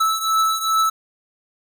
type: beating tone pair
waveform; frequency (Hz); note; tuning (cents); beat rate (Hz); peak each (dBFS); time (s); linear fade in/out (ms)
square; 1310 / 1312.5; E6 / E6; -11 / -8; 2.5; -19 / -23; 0-0.9; 10
effects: none